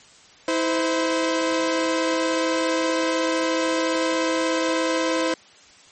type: tone pair together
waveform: sawtooth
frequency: 324.4 / 515 Hz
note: E4 / C5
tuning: -28 / -28 cents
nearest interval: minor sixth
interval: 800 cents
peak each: -19 dBFS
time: 0.48-5.34 s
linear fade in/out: 2 ms
effects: white hiss -50 dBFS RMS until 5.91 s + MP3 32 kbps